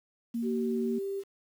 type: tone with vibrato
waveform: sine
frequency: 233.1 Hz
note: A#3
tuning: in tune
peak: -29 dBFS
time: 0.34-0.99 s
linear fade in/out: 10 ms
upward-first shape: triangle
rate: 19 Hz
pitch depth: 11 cents each way
type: tone with pitch glide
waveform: sine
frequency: 382.1 to 394 Hz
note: G4 to G4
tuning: -44 to +9 cents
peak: -31 dBFS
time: 0.42-1.24 s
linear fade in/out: 50 ms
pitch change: +53 cents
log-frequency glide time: 0.82-1.05 s
effects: 9-bit